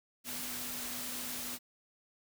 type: tone in noise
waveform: sine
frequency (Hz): 246.9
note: B3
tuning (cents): 0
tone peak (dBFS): -49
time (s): 0.24-1.59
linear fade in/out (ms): 50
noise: white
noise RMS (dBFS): -40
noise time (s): 0.24-1.59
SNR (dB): -12
effects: none